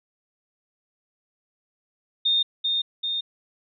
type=tone with echo; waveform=sine; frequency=3658 Hz; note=A#7; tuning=33 cents flat; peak=-18 dBFS; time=2.25-2.43 s; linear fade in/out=10 ms; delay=390 ms; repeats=2; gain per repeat=-3 dB; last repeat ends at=3.21 s; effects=none